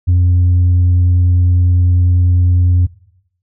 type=tone; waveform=sine; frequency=89 Hz; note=F2; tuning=33 cents sharp; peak=-5 dBFS; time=0.07-2.87 s; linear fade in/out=20 ms; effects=noise-tail reverb RT60 0.8 s tail -20 dB re dry + tanh soft clip ceiling -6 dBFS